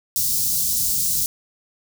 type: band-stop noise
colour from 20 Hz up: white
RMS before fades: -21 dBFS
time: 0.16-1.26 s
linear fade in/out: 0 ms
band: 190 to 4900 Hz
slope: 24 dB/octave
effects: none